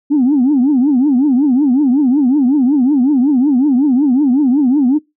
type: tone with vibrato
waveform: sine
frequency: 270.6 Hz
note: C#4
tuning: 42 cents flat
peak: -7 dBFS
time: 0.1-4.99 s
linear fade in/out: 20 ms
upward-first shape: triangle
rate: 5.4 Hz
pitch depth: 240 cents each way
effects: noise-tail reverb RT60 0.2 s tail -24 dB re dry + tanh soft clip ceiling -5 dBFS